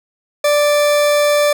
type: tone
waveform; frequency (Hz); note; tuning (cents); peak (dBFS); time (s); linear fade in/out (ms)
40% pulse; 587.3; D5; 0; -10; 0.44-1.53; 5
effects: none